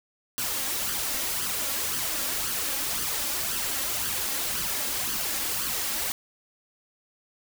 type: noise with flanger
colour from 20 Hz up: white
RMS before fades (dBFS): -29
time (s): 0.38-6.12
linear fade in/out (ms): 0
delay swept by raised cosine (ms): 0.64 to 3.74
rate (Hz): 1.9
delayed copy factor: +0.6
effects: none